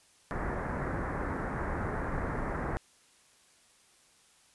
pink low-pass noise, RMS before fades -34 dBFS, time 0.31-2.77 s, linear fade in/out 0 ms, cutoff 1900 Hz, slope 48 dB/octave, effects white hiss -63 dBFS RMS until 4.54 s + resampled to 24000 Hz

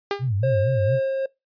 sawtooth tone with exponential decay, 402.3 Hz, G4, 45 cents sharp, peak -15 dBFS, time 0.11-0.29 s, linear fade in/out 1 ms, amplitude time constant 38 ms
sine tone with vibrato, 113.3 Hz, A#2, 49 cents flat, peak -20 dBFS, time 0.19-1 s, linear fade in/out 50 ms, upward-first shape sine, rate 4.3 Hz, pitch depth 270 cents each way
triangle tone with tremolo, 536 Hz, C5, 42 cents sharp, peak -17 dBFS, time 0.43-1.26 s, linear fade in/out 5 ms, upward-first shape sine, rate 2.4 Hz, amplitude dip 30%
effects noise-tail reverb RT60 0.2 s tail -23 dB re dry + resampled to 11025 Hz

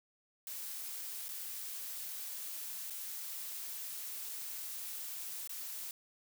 blue noise with dropouts, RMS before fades -43 dBFS, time 0.47-5.91 s, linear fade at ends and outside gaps 1 ms, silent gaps 1.283-1.289 / 2.9-2.905 / 5.475-5.494 s, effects none

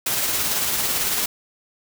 white noise with tremolo, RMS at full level -21 dBFS, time 0.06-1.26 s, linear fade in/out 5 ms, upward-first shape triangle, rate 18 Hz, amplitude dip 35%, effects none

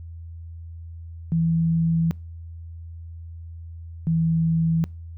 sine tone pair in turn, 164.81 / 163.39 Hz, E3 / E3, 0 / -15 cents, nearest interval unison, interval 15 cents, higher first, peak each -18 dBFS, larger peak neither, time 1.32-2.11 / 4.07-4.84 s, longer first, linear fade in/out 0 ms, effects noise-tail reverb RT60 0.4 s tail -25 dB re dry + added 83 Hz sine -35 dBFS peak until 5.17 s

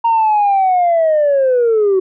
sine linear sweep, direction down, 932.3 to 369.4 Hz, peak -8 dBFS, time 0.04-2 s, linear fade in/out 10 ms, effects tanh soft clip ceiling -7 dBFS

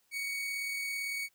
40% pulse tone with amplitude modulation, 2237 Hz, C#7, 15 cents sharp, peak -32 dBFS, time 0.11-1.29 s, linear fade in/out 50 ms, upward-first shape sine, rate 37.8 Hz, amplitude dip 25%, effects white hiss -72 dBFS RMS until 1.34 s

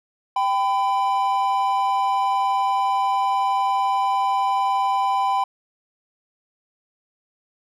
triangle tone pair together, 784 / 1004.9 Hz, G5 / B5, 0 / +30 cents, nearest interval major third, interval 430 cents, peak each -19 dBFS, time 0.36-5.44 s, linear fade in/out 5 ms, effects none

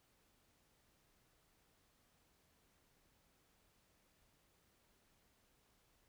silence, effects pink hiss -75 dBFS RMS until 6.08 s

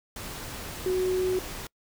sine tone in noise, 370 Hz, F#4, in tune, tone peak -23 dBFS, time 0.86-1.39 s, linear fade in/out 2 ms, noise pink, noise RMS -38 dBFS, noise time 0.16-1.67 s, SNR +12 dB, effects noise-tail reverb RT60 0.1 s tail -26 dB re dry

